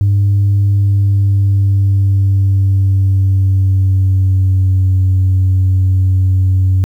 sine tone with pitch glide, 100 to 93.84 Hz, G2 to F#2, +35 to +25 cents, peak -6 dBFS, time 0.01-6.84 s, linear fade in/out 0 ms, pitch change -110 cents, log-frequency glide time 0.74-4.97 s, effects tanh soft clip ceiling -6 dBFS + 8-bit

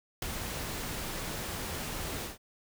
pink noise with ADSR envelope, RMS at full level -29 dBFS, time 0.22-2.38 s, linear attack 4 ms, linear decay 5 ms, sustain -8 dB, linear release 140 ms, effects none

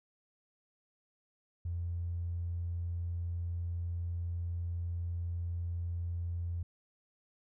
triangle tone with tanh clipping, 86 Hz, F2, 26 cents flat, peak -33 dBFS, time 1.65-6.63 s, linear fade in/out 5 ms, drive 2 dB, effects none

